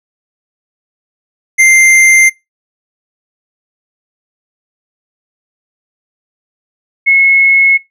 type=tone pair in turn; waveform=square / sine; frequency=2093 / 2181 Hz; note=C7 / C#7; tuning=0 / -29 cents; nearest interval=minor second; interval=71 cents; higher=second; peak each=-4 dBFS; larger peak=neither; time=1.58-2.3 / 7.06-7.78 s; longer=neither; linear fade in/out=20 ms; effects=noise-tail reverb RT60 0.2 s tail -22 dB re dry + low-pass 12000 Hz 12 dB/octave